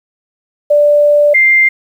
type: tone pair in turn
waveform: sine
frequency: 587.3 / 2098 Hz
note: D5 / C7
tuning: 0 / +4 cents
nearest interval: octave + minor seventh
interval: 2204 cents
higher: second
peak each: -5 dBFS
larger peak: neither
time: 0.7-1.34 / 1.34-1.69 s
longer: first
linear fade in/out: 10 ms
effects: 7-bit